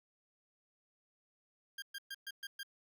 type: tone bursts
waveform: 20% pulse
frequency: 1605 Hz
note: G6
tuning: 40 cents sharp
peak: -37 dBFS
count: 6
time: 1.78-2.632 s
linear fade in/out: 5 ms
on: 42 ms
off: 120 ms
effects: none